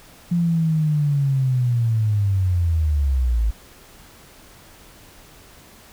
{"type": "linear sweep", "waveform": "sine", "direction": "down", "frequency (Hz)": [174.61, 52.3], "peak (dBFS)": -16, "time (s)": [0.31, 3.51], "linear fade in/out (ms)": 10, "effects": ["pink hiss -47 dBFS RMS until 5.92 s"]}